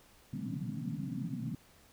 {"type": "band-pass noise", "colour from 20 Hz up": "pink", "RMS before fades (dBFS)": -38, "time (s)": [0.33, 1.55], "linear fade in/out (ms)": 5, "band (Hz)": [120, 280], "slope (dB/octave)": 96, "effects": ["pink hiss -62 dBFS RMS until 1.92 s"]}